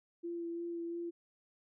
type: tone with vibrato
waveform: sine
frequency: 340 Hz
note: F4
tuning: 46 cents flat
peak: -37 dBFS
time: 0.23-1.11 s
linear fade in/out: 20 ms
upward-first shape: sine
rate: 2.9 Hz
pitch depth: 15 cents each way
effects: none